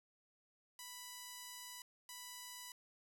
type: tone bursts at uneven times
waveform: 5% pulse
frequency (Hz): 987.8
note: B5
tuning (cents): 0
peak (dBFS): -37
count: 2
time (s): 0.79-1.82 / 2.09-2.72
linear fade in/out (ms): 2
effects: 12-bit